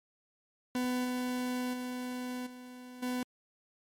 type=tone with level steps; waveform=40% pulse; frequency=250 Hz; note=B3; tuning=21 cents sharp; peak=-29 / -31 / -35 / -45 / -31 dBFS; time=0.75-3.23 s; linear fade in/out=2 ms; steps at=1.04 / 1.73 / 2.46 / 3.02 s; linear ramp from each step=10 ms; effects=MP3 64 kbps